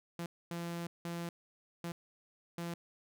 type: tone bursts at uneven times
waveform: sawtooth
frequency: 170.6 Hz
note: F3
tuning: 40 cents flat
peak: -34 dBFS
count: 5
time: 0.19-0.26 / 0.51-0.87 / 1.05-1.29 / 1.84-1.92 / 2.58-2.74 s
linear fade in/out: 2 ms
effects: none